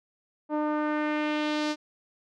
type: tone with low-pass filter sweep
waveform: sawtooth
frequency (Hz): 301.7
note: D4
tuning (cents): +47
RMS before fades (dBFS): -28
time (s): 0.49-1.76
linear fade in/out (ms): 50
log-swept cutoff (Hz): 870 to 5400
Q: 1.6
effects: none